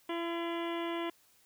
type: harmonic tone with a mistuned harmonic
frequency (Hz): 337.9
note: E4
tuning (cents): +43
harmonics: 1 / 2 / 3 / 4 / 5 / 6 / 7 / 8 / 9 / 10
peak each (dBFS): -35 / -41 / -41 / -49 / -50 / -47 / -50 / -50 / -51 / -51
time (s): 0.09-1.1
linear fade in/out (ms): 5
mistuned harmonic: 8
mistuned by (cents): +71
effects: white hiss -66 dBFS RMS until 1.45 s